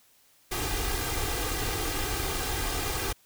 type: noise with comb filter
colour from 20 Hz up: pink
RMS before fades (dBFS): -30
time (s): 0.51-3.13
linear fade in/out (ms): 10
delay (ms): 2.5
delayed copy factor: +0.75
effects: white hiss -62 dBFS RMS until 3.25 s